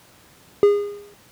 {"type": "tone with exponential decay", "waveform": "triangle", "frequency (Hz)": 408.9, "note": "G#4", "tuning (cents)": -27, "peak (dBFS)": -6, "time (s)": [0.63, 1.14], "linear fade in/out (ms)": 0, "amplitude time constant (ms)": 110, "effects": ["pink hiss -51 dBFS RMS until 1.31 s", "high-pass 80 Hz 12 dB/octave"]}